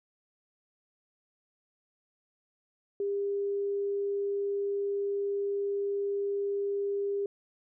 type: tone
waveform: sine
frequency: 401.3 Hz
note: G4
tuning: 41 cents sharp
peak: -28 dBFS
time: 3-7.26 s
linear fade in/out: 2 ms
effects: none